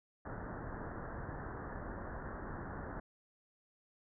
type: low-pass noise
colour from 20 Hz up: pink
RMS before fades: -44 dBFS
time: 0.25-3 s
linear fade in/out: 5 ms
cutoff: 1800 Hz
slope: 96 dB/octave
effects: none